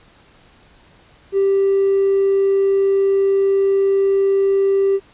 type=tone with hard clipping; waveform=sine; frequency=392 Hz; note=G4; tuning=in tune; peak=-13 dBFS; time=1.32-5 s; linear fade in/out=50 ms; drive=1 dB; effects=pink hiss -50 dBFS RMS until 5.13 s + resampled to 8000 Hz